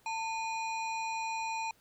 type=harmonic tone with a mistuned harmonic; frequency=820 Hz; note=G#5; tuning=22 cents flat; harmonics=1 / 3 / 5 / 7 / 9; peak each=-34 / -39 / -49 / -51 / -50 dBFS; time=0.06-1.71 s; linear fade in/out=2 ms; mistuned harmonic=1; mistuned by=+150 cents; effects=pink hiss -66 dBFS RMS until 1.8 s